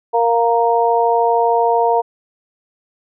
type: harmonic tone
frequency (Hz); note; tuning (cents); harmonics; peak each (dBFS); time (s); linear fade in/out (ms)
233.1; A#3; 0; 2 / 3 / 4; -16 / -16 / -16; 0.13-2.02; 20
effects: none